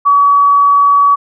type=tone; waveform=sine; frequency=1136 Hz; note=C#6; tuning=42 cents sharp; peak=-5 dBFS; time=0.05-1.16 s; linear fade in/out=20 ms; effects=none